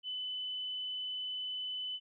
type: tone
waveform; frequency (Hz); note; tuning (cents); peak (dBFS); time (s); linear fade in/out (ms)
sine; 3010; F#7; +29; -36; 0.03-2; 50
effects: none